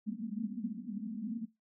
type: band-pass noise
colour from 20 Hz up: white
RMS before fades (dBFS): -39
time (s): 0.06-1.46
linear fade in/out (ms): 20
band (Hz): 200 to 240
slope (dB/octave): 96
effects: noise-tail reverb RT60 0.2 s tail -20 dB re dry